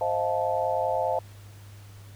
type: chord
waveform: sine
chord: F dominant seventh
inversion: second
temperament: just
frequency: 523.8 / 628.6 / 698.5 / 873.1 Hz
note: C5 / Eb5 / F5 / A5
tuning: +2 / +18 / 0 / -14 cents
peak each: -29 dBFS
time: 0.01-1.19 s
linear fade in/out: 2 ms
effects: added 101 Hz sine -44 dBFS peak until 2.15 s + pink hiss -54 dBFS RMS until 2.15 s